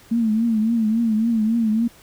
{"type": "tone with vibrato", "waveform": "sine", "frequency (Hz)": 224.1, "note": "A3", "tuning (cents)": 32, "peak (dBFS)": -16, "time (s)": [0.11, 1.88], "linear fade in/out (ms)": 10, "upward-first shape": "triangle", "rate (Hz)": 3.6, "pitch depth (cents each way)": 100, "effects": ["pink hiss -49 dBFS RMS until 2.02 s"]}